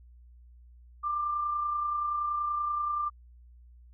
sine tone with amplitude modulation, 1188 Hz, D6, 20 cents sharp, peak -26 dBFS, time 1.03-3.1 s, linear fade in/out 20 ms, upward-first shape sine, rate 30.5 Hz, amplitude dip 35%, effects added 60 Hz sine -51 dBFS peak until 3.93 s

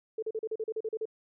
sine tone bursts, 440.1 Hz, A4, in tune, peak -30 dBFS, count 11, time 0.18-1.055 s, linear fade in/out 5 ms, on 45 ms, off 38 ms, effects none

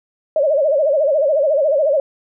sine tone with vibrato, 587.3 Hz, D5, in tune, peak -12 dBFS, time 0.36-2 s, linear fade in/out 2 ms, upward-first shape sine, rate 14 Hz, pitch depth 150 cents each way, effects none

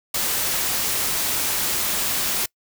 white noise, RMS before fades -23 dBFS, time 0.14-2.46 s, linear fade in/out 5 ms, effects noise-tail reverb RT60 0.1 s tail -25 dB re dry

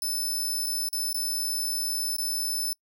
15% pulse tone with dropouts, 5274 Hz, E8, in tune, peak -21 dBFS, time 0.02-2.73 s, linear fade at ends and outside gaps 1 ms, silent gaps 0.663-0.667 / 0.888-0.929 / 1.129-1.144 / 2.165-2.183 s, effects noise-tail reverb RT60 0.1 s tail -26 dB re dry

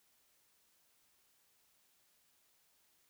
silence, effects white hiss -73 dBFS RMS until 3.09 s

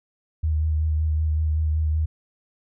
sine tone with vibrato, 77.78 Hz, D#2, in tune, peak -19 dBFS, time 0.43-2.06 s, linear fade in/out 10 ms, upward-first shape sine, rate 5.3 Hz, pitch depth 24 cents each way, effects none

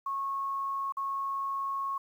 sine tone with dropouts, 1096 Hz, C#6, 20 cents flat, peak -30 dBFS, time 0.06-1.98 s, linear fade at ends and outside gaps 5 ms, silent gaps 0.923-0.969 s, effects 10-bit

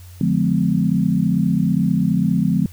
sine chord, D diminished seventh, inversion none, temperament just, 146.83 / 176.2 / 211.4 / 253.7 Hz, D3 / F3 / Ab3 / Cb4, 0 / +16 / +31 / +47 cents, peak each -22 / -18 / -20 / -22 dBFS, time 0.21-2.66 s, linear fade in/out 2 ms, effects added 89 Hz sine -37 dBFS peak until 2.72 s + white hiss -49 dBFS RMS until 2.72 s

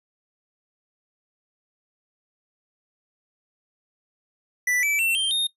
square tone with pitch steps, 1977 / 2311 / 2701 / 3156 / 3689 Hz, B6 / D7 / E7 / G7 / A#7, +1 / -28 / +42 / +11 / -19 cents, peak -21 dBFS, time 4.67-5.47 s, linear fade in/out 5 ms, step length 160 ms, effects noise-tail reverb RT60 0.1 s tail -19 dB re dry + resampled to 32000 Hz

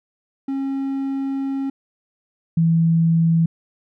triangle / sine tone pair in turn, 271.8 / 164.95 Hz, C#4 / E3, -34 / +1 cents, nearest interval major sixth, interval 865 cents, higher first, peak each -19 / -13 dBFS, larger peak second, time 0.48-1.7 / 2.57-3.46 s, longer first, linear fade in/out 5 ms, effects none

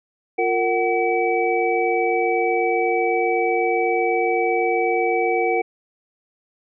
sine tone cluster, 351.3 / 459.3 / 749 / 2291 Hz, F4 / A#4 / F#5 / D7, +10 / -26 / +21 / -44 cents, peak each -24 / -21 / -22 / -25 dBFS, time 0.38-5.62 s, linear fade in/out 10 ms, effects none

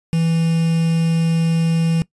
triangle tone with quantisation, 164.6 Hz, E3, 2 cents flat, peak -12 dBFS, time 0.13-2.02 s, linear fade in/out 0 ms, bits 5, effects noise-tail reverb RT60 0.1 s tail -20 dB re dry + resampled to 24000 Hz

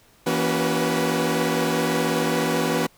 sawtooth tone cluster, 166 / 237.1 / 281.3 / 378.1 / 492.8 Hz, E3 / A#3 / C#4 / F#4 / B4, +12 / +30 / +26 / +38 / -4 cents, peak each -23 dBFS, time 0.26-2.87 s, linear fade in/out 10 ms, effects pink hiss -56 dBFS RMS until 2.97 s

